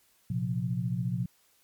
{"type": "chord", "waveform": "sine", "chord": "Bb suspended second", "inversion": "none", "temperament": "equal with one note detuned", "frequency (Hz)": [116.54, 130.81, 177.15], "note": ["Bb2", "C3", "F3"], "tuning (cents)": [0, 0, 25], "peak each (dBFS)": -32, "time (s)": [0.3, 1.26], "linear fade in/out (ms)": 5, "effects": ["white hiss -66 dBFS RMS until 1.63 s", "MP3 96 kbps"]}